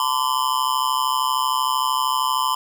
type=tone with amplitude modulation; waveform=square; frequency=1022 Hz; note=C6; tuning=41 cents flat; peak=-15 dBFS; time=0-2.55 s; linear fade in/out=2 ms; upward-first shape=sine; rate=133 Hz; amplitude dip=100%; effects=none